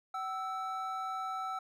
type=tone pair together; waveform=triangle; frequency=760.9 / 1318.5 Hz; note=F#5 / E6; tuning=+48 / 0 cents; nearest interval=minor seventh; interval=952 cents; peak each=-37 / -35 dBFS; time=0.14-1.59 s; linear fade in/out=5 ms; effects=none